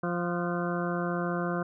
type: harmonic tone with a mistuned harmonic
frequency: 174.61 Hz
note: F3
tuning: in tune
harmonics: 1 / 2 / 3 / 4 / 6 / 7 / 8 / 9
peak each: -31 / -34 / -36 / -37 / -39 / -39 / -40 / -41 dBFS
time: 0.03-1.63 s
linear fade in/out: 5 ms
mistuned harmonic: 9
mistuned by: -63 cents
effects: none